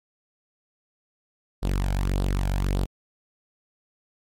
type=tone with flanger; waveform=sawtooth; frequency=47.34 Hz; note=F#1; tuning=40 cents sharp; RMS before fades=-24 dBFS; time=1.62-2.86 s; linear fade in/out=20 ms; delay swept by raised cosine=0.22 to 1.32 ms; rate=1.7 Hz; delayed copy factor=+0.6; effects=MP3 64 kbps